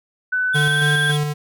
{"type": "tone with pitch glide", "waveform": "sine", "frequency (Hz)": [1500, 1584.6], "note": ["F#6", "G6"], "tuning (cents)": [23, 18], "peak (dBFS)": -17, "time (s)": [0.32, 1.12], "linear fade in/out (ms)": 10, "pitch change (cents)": 95, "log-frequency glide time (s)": [0.47, 0.9]}
{"type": "tone with vibrato", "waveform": "square", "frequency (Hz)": 3366, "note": "G#7", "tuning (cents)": 23, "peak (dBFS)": -24, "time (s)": [0.53, 1.18], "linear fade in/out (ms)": 20, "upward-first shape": "triangle", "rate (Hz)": 20, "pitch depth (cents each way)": 61}
{"type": "tone with tremolo", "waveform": "square", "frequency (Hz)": 148.2, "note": "D3", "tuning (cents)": 16, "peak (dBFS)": -18, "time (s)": [0.54, 1.34], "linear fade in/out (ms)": 20, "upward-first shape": "square", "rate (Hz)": 3.6, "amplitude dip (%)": 35}
{"effects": []}